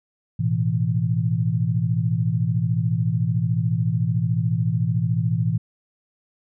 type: chord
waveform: sine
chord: A suspended second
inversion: none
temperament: just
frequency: 110 / 123.75 / 165 Hz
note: A2 / B2 / E3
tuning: 0 / +4 / +2 cents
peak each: -23 dBFS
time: 0.39-5.58 s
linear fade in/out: 10 ms
effects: none